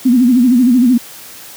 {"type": "tone with vibrato", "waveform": "sine", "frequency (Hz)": 247.2, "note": "B3", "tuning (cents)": 2, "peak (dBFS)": -6, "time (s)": [0.05, 0.98], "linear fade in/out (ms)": 10, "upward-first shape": "sine", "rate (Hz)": 13, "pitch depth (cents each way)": 110, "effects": ["white hiss -34 dBFS RMS until 1.56 s", "high-pass 80 Hz 12 dB/octave"]}